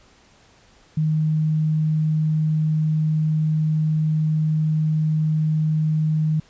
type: tone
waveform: sine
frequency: 155.56 Hz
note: D#3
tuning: in tune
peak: -17 dBFS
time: 0.97-6.4 s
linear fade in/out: 5 ms
effects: pink hiss -54 dBFS RMS until 6.49 s + resampled to 16000 Hz